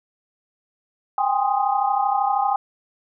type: chord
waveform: sine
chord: Ab major seventh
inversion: third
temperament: equal with one note detuned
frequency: 784 / 816.8 / 1046.5 / 1244.5 Hz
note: G5 / Ab5 / C6 / Eb6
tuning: 0 / -29 / 0 / 0 cents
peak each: -22 / -21 / -27 / -27 dBFS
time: 1.18-2.56 s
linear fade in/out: 2 ms
effects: none